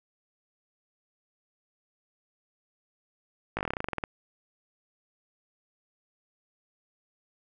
slowing click train, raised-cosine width 0.5 ms, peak -15 dBFS, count 15, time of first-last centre 3.57-4.038 s, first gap 18 ms, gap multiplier 1.09, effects none

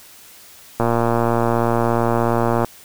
click train, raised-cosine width 1 ms, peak -4 dBFS, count 217, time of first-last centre 0.8-2.646 s, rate 117 Hz, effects white hiss -44 dBFS RMS until 2.84 s

